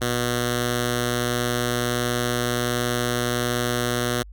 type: tone with notch filter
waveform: 5% pulse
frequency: 121.4 Hz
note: B2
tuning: 29 cents flat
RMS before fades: -24 dBFS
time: 0.01-4.23 s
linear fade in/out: 10 ms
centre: 900 Hz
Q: 1.3
effects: added 50 Hz sine -39 dBFS peak until 4.32 s